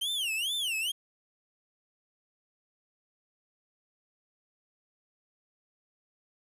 45% pulse tone with vibrato, 3030 Hz, F#7, 40 cents sharp, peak -29 dBFS, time 0.01-0.92 s, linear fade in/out 10 ms, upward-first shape sine, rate 2.3 Hz, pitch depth 280 cents each way, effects resampled to 32000 Hz + 10-bit

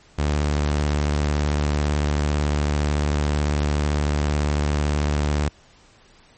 sawtooth tone with vibrato, 73.7 Hz, D2, 7 cents sharp, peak -15 dBFS, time 0.18-5.49 s, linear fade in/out 10 ms, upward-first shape sine, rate 18 Hz, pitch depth 48 cents each way, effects pink hiss -53 dBFS RMS until 6.37 s + MP3 32 kbps

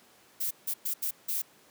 violet noise bursts at uneven times, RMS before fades -31 dBFS, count 5, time 0.4-0.51 / 0.67-0.74 / 0.85-0.94 / 1.02-1.11 / 1.28-1.42 s, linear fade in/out 10 ms, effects pink hiss -59 dBFS RMS until 1.7 s + high-pass 200 Hz 12 dB/octave

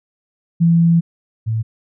sine tone pair in turn, 167.9 / 111.43 Hz, E3 / A2, +32 / +22 cents, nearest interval perfect fifth, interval 710 cents, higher first, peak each -9 / -16 dBFS, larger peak first, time 0.6-1.01 / 1.46-1.63 s, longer first, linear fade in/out 20 ms, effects none

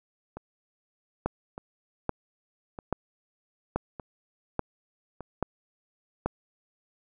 two click trains, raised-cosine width 1 ms, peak -12 / -24 dBFS, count 7 / 5, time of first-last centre 1.26-6.26 / 0.37-5.207 s, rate 1.2 / 0.827 Hz, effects none

